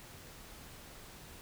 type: silence
effects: pink hiss -52 dBFS RMS until 1.41 s